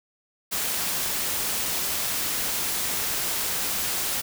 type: noise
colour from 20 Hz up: white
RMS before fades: -27 dBFS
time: 0.51-4.22 s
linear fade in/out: 20 ms
effects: none